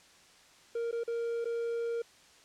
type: tone with dropouts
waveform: triangle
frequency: 466.2 Hz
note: A#4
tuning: in tune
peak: -29 dBFS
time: 0.75-2.02 s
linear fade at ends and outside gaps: 5 ms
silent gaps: 0.913-0.926 / 1.036-1.077 / 1.445-1.454 s
effects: white hiss -59 dBFS RMS until 2.44 s + low-pass 7000 Hz 12 dB/octave